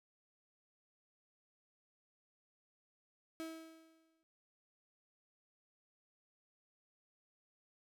35% pulse tone with exponential decay, 323.3 Hz, E4, 34 cents flat, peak -39 dBFS, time 3.4-4.23 s, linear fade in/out 0 ms, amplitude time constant 180 ms, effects none

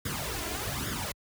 pink noise with flanger, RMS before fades -33 dBFS, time 0.05-1.12 s, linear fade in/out 5 ms, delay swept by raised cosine 0.58 to 2.98 ms, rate 1.2 Hz, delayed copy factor +0.7, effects high-pass 60 Hz 12 dB/octave

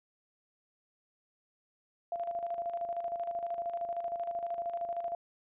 sine tone with tremolo, 687 Hz, F5, 29 cents flat, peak -31 dBFS, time 2.12-5.15 s, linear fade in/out 2 ms, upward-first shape square, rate 13 Hz, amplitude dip 55%, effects resampled to 8000 Hz

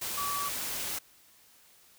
sine tone in noise, 1145 Hz, D6, 44 cents flat, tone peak -32 dBFS, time 0.17-0.49 s, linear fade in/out 10 ms, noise white, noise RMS -35 dBFS, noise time 0.01-0.99 s, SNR 0 dB, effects white hiss -60 dBFS RMS until 1.98 s

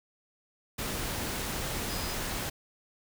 sine tone in noise, 5000 Hz, D#8, 8 cents sharp, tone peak -42 dBFS, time 1.89-2.14 s, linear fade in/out 10 ms, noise pink, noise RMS -34 dBFS, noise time 0.78-2.5 s, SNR -11 dB, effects none

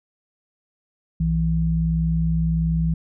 sine tone pair together, 61.74 / 163.12 Hz, B1 / E3, 0 / -18 cents, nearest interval octave + perfect fourth, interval 1682 cents, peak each -23 / -19 dBFS, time 1.2-2.94 s, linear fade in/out 5 ms, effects none

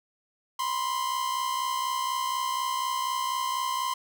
45% pulse tone pair together, 982.4 / 1046.5 Hz, B5 / C6, -9 / 0 cents, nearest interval minor second, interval 109 cents, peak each -33 / -28 dBFS, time 0.59-3.94 s, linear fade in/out 5 ms, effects none

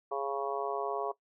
harmonic tone, 138.59 Hz, C#3, in tune, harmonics 3 / 4 / 5 / 6 / 7 / 8, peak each -36 / -40 / -37 / -44 / -40 / -39 dBFS, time 0.11-1.12 s, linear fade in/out 10 ms, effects noise-tail reverb RT60 0.1 s tail -18 dB re dry

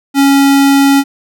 square tone, 277.2 Hz, C#4, in tune, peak -6 dBFS, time 0.14-1.04 s, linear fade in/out 50 ms, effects none

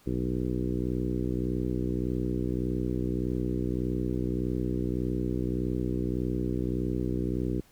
harmonic tone with a mistuned harmonic, 61.7 Hz, B1, 1 cent flat, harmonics 1 / 2 / 3 / 4 / 5 / 6 / 7 / 8, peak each -34 / -34 / -34 / -36 / -33 / -35 / -41 / -45 dBFS, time 0.06-7.61 s, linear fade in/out 10 ms, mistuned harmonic 1, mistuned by -70 cents, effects pink hiss -60 dBFS RMS until 7.71 s

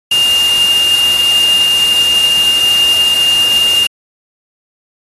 sine tone in noise, 2817 Hz, F7, 14 cents sharp, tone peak -8 dBFS, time 0.11-3.87 s, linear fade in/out 5 ms, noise white, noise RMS -20 dBFS, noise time 0.11-3.87 s, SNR +9 dB, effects AAC 32 kbps

